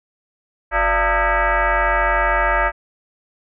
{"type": "tone with frequency modulation", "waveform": "sine", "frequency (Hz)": 364.5, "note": "F#4", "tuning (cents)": -26, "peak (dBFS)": -14, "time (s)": [0.71, 2.72], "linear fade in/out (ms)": 50, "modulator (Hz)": 318, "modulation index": 5.2, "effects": []}